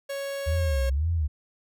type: tone with pitch glide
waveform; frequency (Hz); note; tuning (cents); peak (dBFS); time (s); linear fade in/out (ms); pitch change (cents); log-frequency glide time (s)
45% pulse; 554.4 to 544.6; C#5 to C#5; 0 to -31; -30; 0.09-0.9; 10; -31; 0.54-0.61
type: tone with vibrato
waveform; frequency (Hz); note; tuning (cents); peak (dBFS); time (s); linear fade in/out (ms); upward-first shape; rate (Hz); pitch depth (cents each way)
sine; 73.42; D2; 0; -22; 0.46-1.28; 20; sine; 1.9; 250
effects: none